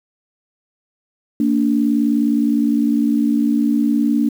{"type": "tone pair together", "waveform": "sine", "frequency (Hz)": [229.6, 289.3], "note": ["A#3", "D4"], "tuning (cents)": [-26, -26], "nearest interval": "major third", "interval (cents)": 400, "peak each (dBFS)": -16, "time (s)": [1.4, 4.29], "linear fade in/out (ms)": 2, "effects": ["7-bit"]}